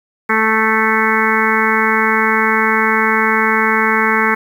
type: harmonic tone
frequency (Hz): 220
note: A3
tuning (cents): 0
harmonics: 1 / 2 / 4 / 5 / 6 / 7 / 8 / 9 / 10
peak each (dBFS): -20 / -20 / -20 / -20 / -20 / -20 / -20 / -20 / -20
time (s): 0.29-4.35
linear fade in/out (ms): 10
effects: 7-bit